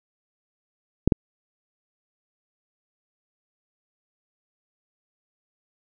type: clicks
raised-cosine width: 3 ms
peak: -3 dBFS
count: 2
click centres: 1.076 / 1.122 s
effects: none